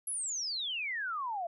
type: exponential sweep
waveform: sine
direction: down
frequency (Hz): 11330 to 659.3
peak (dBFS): -33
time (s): 0.07-1.47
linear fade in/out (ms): 5
effects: none